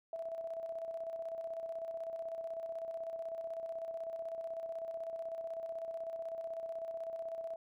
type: tone with tremolo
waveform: sine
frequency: 659.3 Hz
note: E5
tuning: in tune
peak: -37 dBFS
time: 0.13-7.56 s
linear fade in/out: 2 ms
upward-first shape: square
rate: 16 Hz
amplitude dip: 45%
effects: none